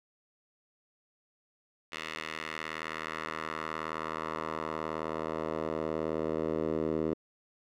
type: tone with band-pass filter sweep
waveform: 10% pulse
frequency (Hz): 79.1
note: D#2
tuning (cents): +29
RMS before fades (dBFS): -35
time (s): 1.92-7.14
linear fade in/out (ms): 5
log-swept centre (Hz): 2500 to 390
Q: 1.4
effects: none